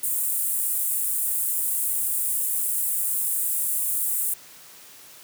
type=high-pass noise; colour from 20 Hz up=pink; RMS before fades=-25 dBFS; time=0.03-4.34 s; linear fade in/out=5 ms; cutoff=8400 Hz; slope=48 dB/octave; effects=white hiss -47 dBFS RMS until 5.23 s + high-pass 100 Hz 12 dB/octave